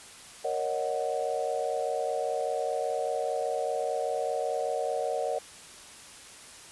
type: chord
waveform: sine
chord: D# minor seventh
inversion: second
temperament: equal with one note detuned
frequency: 466.2 / 554.4 / 619.4 / 740 Hz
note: A#4 / C#5 / D#5 / F#5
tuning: 0 / 0 / -8 / 0 cents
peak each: -33 dBFS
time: 0.44-5.39 s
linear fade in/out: 10 ms
effects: white hiss -48 dBFS RMS until 6.71 s + resampled to 24000 Hz